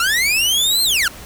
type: linear two-way sweep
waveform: sawtooth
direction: up then down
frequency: 1329 to 4225 to 1329 Hz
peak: -11 dBFS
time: 0-1.08 s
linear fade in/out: 2 ms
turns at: 0.83 s
effects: added 60 Hz sine -44 dBFS peak until 1.25 s + pink hiss -37 dBFS RMS until 1.25 s